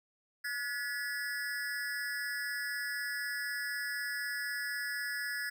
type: tone with amplitude modulation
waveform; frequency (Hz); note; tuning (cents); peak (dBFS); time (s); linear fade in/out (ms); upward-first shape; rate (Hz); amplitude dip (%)
square; 1700; G#6; +40; -31; 0.44-5.5; 10; sine; 256; 100
effects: none